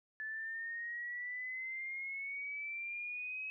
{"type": "exponential sweep", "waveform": "sine", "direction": "up", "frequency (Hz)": [1737, 2561], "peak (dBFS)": -39, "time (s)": [0.2, 3.5], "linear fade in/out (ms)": 0, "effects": []}